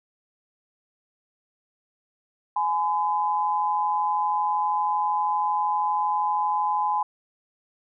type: tone pair together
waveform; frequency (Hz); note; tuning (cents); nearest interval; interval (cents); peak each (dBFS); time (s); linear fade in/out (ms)
sine; 840 / 1012.7; G#5 / B5; +19 / +43; minor third; 324; -24; 2.56-7.03; 5
effects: none